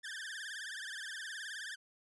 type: tone with vibrato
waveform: sawtooth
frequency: 1669 Hz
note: G#6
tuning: 8 cents sharp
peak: -38 dBFS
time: 0.03-1.76 s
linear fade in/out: 20 ms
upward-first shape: triangle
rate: 19 Hz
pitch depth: 190 cents each way
effects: resampled to 24000 Hz